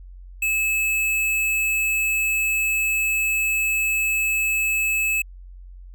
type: tone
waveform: square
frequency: 2600 Hz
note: E7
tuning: 24 cents flat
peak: -20 dBFS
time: 0.42-5.22 s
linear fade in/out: 5 ms
effects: added 45 Hz sine -38 dBFS peak until 5.94 s